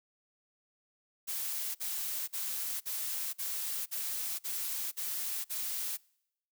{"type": "noise bursts", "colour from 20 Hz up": "blue", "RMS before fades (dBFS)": -36, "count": 9, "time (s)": [1.27, 5.974], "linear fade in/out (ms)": 20, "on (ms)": 480, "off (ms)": 48, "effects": ["noise-tail reverb RT60 0.8 s tail -26 dB re dry"]}